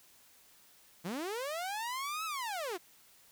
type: linear two-way sweep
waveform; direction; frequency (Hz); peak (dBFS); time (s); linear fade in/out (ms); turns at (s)
sawtooth; up then down; 153.4 to 1318.5 to 319.2; -32; 1.04-2.78; 20; 2.25
effects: white hiss -62 dBFS RMS until 3.31 s